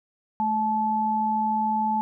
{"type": "tone pair together", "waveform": "sine", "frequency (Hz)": [216.6, 866.4], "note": ["A3", "A5"], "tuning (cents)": [-27, -27], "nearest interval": "2 octaves", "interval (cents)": 2400, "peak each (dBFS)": [-28, -22], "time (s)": [0.4, 2.01], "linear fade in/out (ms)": 0, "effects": []}